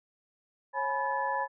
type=tone cluster; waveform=sine; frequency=545 / 845 / 987 / 1727 Hz; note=C#5 / G#5 / B5 / A6; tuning=-29 / +30 / -1 / -33 cents; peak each=-36 / -33 / -31 / -36 dBFS; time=0.73-1.48 s; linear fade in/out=50 ms; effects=none